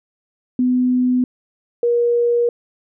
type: tone pair in turn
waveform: sine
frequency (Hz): 251 / 475.9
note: B3 / A#4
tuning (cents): +28 / +36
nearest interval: major seventh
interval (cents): 1108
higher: second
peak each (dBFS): -13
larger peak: neither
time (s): 0.59-1.24 / 1.83-2.49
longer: second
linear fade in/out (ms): 2
effects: none